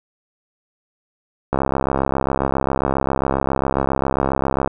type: click train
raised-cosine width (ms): 1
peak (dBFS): -4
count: 213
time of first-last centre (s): 1.53-4.675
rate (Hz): 67.4
effects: none